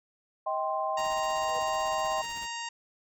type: chord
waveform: sine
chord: C minor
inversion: first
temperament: equal with one note detuned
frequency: 632.8 / 784 / 1046.5 Hz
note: Eb5 / G5 / C6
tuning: +29 / 0 / 0 cents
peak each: -32 dBFS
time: 0.46-2.22 s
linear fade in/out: 10 ms
type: harmonic tone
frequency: 932.3 Hz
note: A#5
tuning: in tune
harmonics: 1 / 2 / 3 / 4 / 5 / 6 / 7 / 8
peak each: -38 / -41 / -40 / -48 / -45 / -50 / -47 / -45 dBFS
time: 0.97-2.69 s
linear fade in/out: 5 ms
type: noise with tremolo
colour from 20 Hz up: pink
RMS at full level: -47 dBFS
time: 0.98-2.47 s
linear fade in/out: 0 ms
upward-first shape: triangle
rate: 16 Hz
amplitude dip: 70%
type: tone with exponential growth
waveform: sine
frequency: 490.9 Hz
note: B4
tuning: 10 cents flat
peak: -36 dBFS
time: 1.3-1.59 s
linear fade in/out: 1 ms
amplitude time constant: 63 ms
effects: none